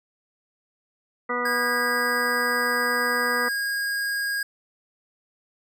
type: harmonic tone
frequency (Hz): 244.7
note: B3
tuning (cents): -16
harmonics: 1 / 2 / 3 / 4 / 5 / 6 / 8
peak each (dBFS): -34 / -29 / -38 / -33 / -28 / -35 / -30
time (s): 1.29-3.49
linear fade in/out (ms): 10
type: tone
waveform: square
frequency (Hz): 1633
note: G#6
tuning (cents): -30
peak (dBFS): -25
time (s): 1.45-4.43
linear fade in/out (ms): 5
effects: none

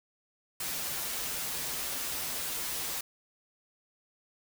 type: noise with comb filter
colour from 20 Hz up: white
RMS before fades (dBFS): -35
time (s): 0.6-3.01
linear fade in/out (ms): 5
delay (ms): 9.7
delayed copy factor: -0.6
effects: none

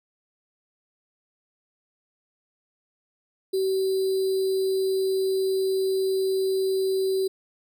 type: tone with sample-and-hold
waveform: sine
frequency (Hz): 381.7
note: G4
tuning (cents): -46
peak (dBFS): -21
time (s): 3.53-7.28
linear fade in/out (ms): 10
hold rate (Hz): 4410
effects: none

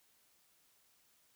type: silence
effects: white hiss -71 dBFS RMS until 1.35 s

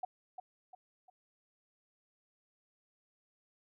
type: tone with echo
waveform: sine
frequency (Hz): 740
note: F#5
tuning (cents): 0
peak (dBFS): -33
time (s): 0.03-0.05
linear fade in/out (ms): 5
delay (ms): 350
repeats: 3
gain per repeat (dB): -8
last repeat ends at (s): 1.1
effects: none

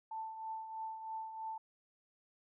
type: tone with tremolo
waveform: sine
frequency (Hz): 885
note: A5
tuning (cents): +10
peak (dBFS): -38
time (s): 0.11-1.58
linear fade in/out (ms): 5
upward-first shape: triangle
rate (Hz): 3.1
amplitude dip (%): 60
effects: none

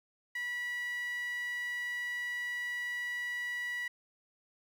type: tone with high-pass filter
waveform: sawtooth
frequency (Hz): 973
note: B5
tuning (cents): -26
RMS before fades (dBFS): -37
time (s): 0.35-3.88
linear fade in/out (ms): 5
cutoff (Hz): 2000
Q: 10
effects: none

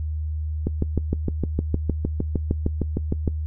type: click train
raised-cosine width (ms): 3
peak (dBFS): -9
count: 18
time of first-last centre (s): 0.67-3.277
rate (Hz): 6.52
effects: noise-tail reverb RT60 0.1 s tail -20 dB re dry + added 77 Hz sine -24 dBFS peak until 3.46 s

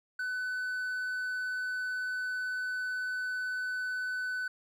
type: tone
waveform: triangle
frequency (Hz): 1503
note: F#6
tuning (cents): +27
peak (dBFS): -30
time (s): 0.19-4.48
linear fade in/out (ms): 5
effects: none

